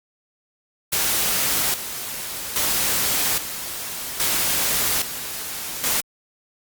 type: noise with tremolo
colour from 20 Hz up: white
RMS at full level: -21 dBFS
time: 0.92-6.01 s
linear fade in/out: 10 ms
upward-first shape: square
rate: 0.61 Hz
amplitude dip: 65%
effects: Opus 48 kbps